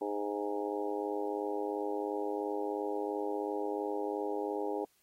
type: harmonic tone with a mistuned harmonic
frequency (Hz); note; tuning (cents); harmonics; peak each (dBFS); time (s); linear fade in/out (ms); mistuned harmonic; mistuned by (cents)
102.9; G#2; -16; 3 / 4 / 5 / 6 / 7 / 8 / 9; -39 / -36 / -40 / -45 / -48 / -40 / -48; 0.01-4.85; 5; 7; -38
effects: white hiss -71 dBFS RMS until 5.02 s + AAC 48 kbps